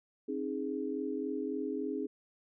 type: chord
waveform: sine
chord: Ab major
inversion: first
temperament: equal with one note detuned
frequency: 267.6 / 311.1 / 415.3 Hz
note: C4 / Eb4 / Ab4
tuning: +39 / 0 / 0 cents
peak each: -37 / -38 / -37 dBFS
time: 0.28-2.07 s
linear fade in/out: 10 ms
effects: none